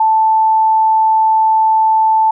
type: tone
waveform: sine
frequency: 880 Hz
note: A5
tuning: in tune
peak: -8 dBFS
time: 0-2.31 s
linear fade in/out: 5 ms
effects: none